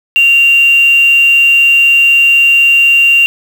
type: tone with quantisation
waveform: sine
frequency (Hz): 2772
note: F7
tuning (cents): -14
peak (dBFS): -4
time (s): 0.16-3.26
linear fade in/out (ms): 0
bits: 4
effects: none